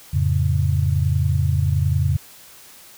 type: chord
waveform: sine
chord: F augmented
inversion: none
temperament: equal with one note detuned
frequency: 87.31 / 108.55 / 138.59 Hz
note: F2 / A2 / C#3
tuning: 0 / -23 / 0 cents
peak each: -19 / -23 / -20 dBFS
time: 0.13-2.17 s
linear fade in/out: 10 ms
effects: white hiss -45 dBFS RMS until 2.97 s